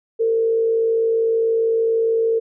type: tone with frequency modulation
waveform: sine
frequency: 453.3 Hz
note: A#4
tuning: 48 cents flat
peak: -15 dBFS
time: 0.19-2.4 s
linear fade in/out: 20 ms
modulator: 55.4 Hz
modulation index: 0.32
effects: none